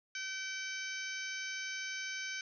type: harmonic tone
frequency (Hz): 768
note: G5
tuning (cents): -36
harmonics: 2 / 3 / 4 / 5 / 6 / 7 / 8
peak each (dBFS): -42 / -43 / -48 / -52 / -51 / -49 / -46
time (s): 0.15-2.41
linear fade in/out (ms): 2
effects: none